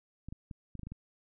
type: clicks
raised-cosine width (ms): 5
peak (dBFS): -30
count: 8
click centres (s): 0.286 / 0.325 / 0.512 / 0.753 / 0.794 / 0.833 / 0.87 / 0.92
effects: none